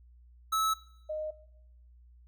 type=tone pair in turn; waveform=square / sine; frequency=1300 / 617.4 Hz; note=E6 / D#5; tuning=-24 / -14 cents; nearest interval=octave + minor second; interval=1290 cents; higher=first; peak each=-27 / -32 dBFS; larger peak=first; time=0.52-0.74 / 1.09-1.31 s; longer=neither; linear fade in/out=10 ms; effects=noise-tail reverb RT60 0.8 s tail -19 dB re dry + added 60 Hz sine -54 dBFS peak until 2.27 s